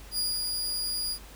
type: tone with ADSR envelope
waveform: sawtooth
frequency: 4862 Hz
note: D#8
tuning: 41 cents flat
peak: -23 dBFS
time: 0.11-1.19 s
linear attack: 74 ms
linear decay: 200 ms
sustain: -3 dB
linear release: 72 ms
effects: added 50 Hz sine -47 dBFS peak until 1.35 s + pink hiss -50 dBFS RMS until 1.35 s